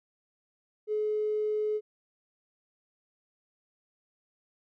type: tone with tanh clipping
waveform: triangle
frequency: 425.7 Hz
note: G#4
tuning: 43 cents sharp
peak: -26 dBFS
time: 0.87-1.81 s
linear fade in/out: 50 ms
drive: 2 dB
effects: none